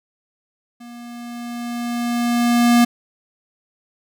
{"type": "tone with level ramp", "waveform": "square", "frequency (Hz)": 238.6, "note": "A#3", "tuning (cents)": 41, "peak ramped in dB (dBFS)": [-37, -10], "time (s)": [0.8, 2.85], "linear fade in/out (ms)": 10, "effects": []}